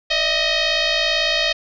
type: tone with frequency modulation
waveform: sine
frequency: 597 Hz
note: D5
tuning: 28 cents sharp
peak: -16 dBFS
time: 0.1-1.53 s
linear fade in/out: 10 ms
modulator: 626 Hz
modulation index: 6.7
effects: none